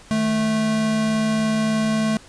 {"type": "tone pair together", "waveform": "square", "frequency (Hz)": [155.06, 218.4], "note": ["D#3", "A3"], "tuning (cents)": [-6, -13], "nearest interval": "tritone", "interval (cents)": 593, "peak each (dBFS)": [-31, -19], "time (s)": [0.11, 2.17], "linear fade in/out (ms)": 0, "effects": ["pink hiss -46 dBFS RMS until 2.28 s", "resampled to 22050 Hz"]}